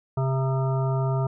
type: harmonic tone with a mistuned harmonic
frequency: 132.8 Hz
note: C3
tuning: 26 cents sharp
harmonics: 1 / 3 / 5 / 7 / 9 / 10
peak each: -22 / -32 / -32 / -35 / -38 / -42 dBFS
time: 0.17-1.27 s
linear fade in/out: 5 ms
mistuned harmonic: 9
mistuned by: +30 cents
effects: none